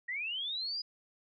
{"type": "linear sweep", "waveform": "sine", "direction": "up", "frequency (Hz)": [1864, 4978], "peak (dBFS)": -34, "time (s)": [0.08, 0.82], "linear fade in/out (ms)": 10, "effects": []}